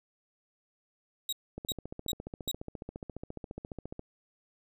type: tone bursts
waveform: sawtooth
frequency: 3813 Hz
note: A#7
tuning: 38 cents sharp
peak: -28 dBFS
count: 4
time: 1.29-2.514 s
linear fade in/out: 2 ms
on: 36 ms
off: 360 ms
type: click train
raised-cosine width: 2 ms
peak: -26 dBFS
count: 36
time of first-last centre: 1.58-3.994 s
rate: 14.5 Hz
effects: none